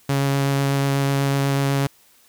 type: tone with vibrato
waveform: sawtooth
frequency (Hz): 138.59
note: C#3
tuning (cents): 0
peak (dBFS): -14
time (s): 0.09-1.87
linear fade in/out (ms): 5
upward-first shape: sine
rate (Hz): 8.1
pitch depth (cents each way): 9
effects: white hiss -55 dBFS RMS until 2.28 s